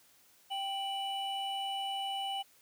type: tone pair together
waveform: triangle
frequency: 785 / 2964 Hz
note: G5 / F#7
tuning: +2 / +2 cents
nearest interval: octave + major seventh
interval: 2300 cents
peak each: -34 / -36 dBFS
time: 0.5-2.43 s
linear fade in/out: 20 ms
effects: white hiss -64 dBFS RMS until 2.61 s + high-pass 80 Hz 12 dB/octave